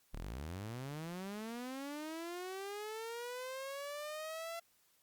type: linear sweep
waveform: sawtooth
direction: up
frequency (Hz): 30.87 to 679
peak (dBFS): -38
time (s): 0.13-4.6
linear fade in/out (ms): 10
effects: white hiss -72 dBFS RMS until 5.02 s + Opus 48 kbps